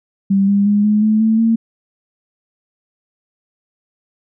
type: tone with pitch steps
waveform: sine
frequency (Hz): 196 / 200.8 / 205.7 / 210.8 / 216 / 221.3 / 226.7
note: G3 / G3 / G#3 / G#3 / A3 / A3 / A#3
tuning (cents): 0 / +42 / -16 / +26 / -32 / +10 / -48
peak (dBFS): -10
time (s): 0.3-1.56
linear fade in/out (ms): 10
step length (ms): 180
effects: none